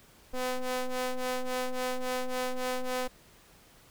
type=ring-modulated tone; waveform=sawtooth; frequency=253.2 Hz; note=B3; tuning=43 cents sharp; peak=-23 dBFS; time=0.33-3.08 s; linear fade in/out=10 ms; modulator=255 Hz; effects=pink hiss -58 dBFS RMS until 3.9 s